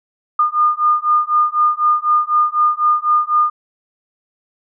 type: beating tone pair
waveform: sine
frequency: 1214 / 1218 Hz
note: D#6 / D#6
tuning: -43 / -37 cents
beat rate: 4 Hz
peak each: -15 dBFS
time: 0.39-3.5 s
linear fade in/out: 5 ms
effects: none